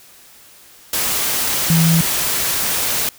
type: tone in noise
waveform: sine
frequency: 164.81 Hz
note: E3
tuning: in tune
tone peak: -11 dBFS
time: 1.7-2.01 s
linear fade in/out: 2 ms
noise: white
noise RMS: -19 dBFS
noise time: 0.93-3.09 s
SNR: +5 dB
effects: white hiss -45 dBFS RMS until 3.18 s